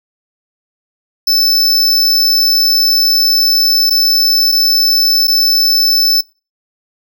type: tone with dropouts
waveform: square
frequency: 5274 Hz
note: E8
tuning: in tune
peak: -9 dBFS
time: 1.27-6.21 s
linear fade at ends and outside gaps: 5 ms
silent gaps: 3.898-3.906 / 4.518-4.522 / 5.272-5.279 s
effects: noise-tail reverb RT60 0.3 s tail -21 dB re dry